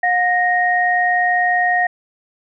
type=tone pair together; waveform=sine; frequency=718.9 / 1864.7 Hz; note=F5 / A#6; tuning=+50 / 0 cents; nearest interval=octave + perfect fourth; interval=1650 cents; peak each=-16 / -16 dBFS; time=0.03-1.87 s; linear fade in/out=5 ms; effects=none